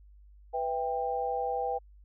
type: chord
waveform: sine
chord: E minor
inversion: second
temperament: just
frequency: 494.4 / 659.3 / 791.1 Hz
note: B4 / E5 / G5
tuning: +2 / 0 / +16 cents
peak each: -33 / -37 / -31 dBFS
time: 0.53-1.79 s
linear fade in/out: 20 ms
effects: added 50 Hz sine -52 dBFS peak until 2.04 s